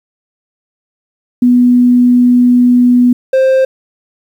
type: tone pair in turn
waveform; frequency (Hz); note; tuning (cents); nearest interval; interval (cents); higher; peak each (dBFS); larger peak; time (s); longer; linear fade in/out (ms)
sine / triangle; 245.9 / 526.5; B3 / C5; -7 / +11; octave + minor second; 1318; second; -4; neither; 1.42-3.13 / 3.33-3.65; first; 5
effects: 7-bit